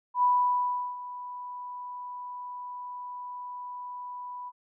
sine tone with ADSR envelope, 987.8 Hz, B5, in tune, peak -19 dBFS, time 0.14-4.52 s, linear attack 89 ms, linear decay 730 ms, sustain -17 dB, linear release 43 ms, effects none

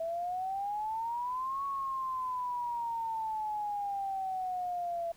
sine exponential two-way sweep, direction up then down, 652 to 1114 to 672 Hz, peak -32 dBFS, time 0-5.12 s, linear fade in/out 5 ms, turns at 1.64 s, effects pink hiss -61 dBFS RMS until 5.16 s

